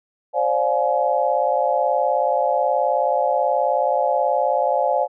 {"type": "chord", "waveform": "sine", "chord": "D half-diminished seventh", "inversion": "third", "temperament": "just", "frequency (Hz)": [528.6, 587.3, 704.8, 845.8], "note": ["C5", "D5", "F5", "Ab5"], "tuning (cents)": [18, 0, 16, 31], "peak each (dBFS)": -22, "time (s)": [0.33, 5.08], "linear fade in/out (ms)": 50, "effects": []}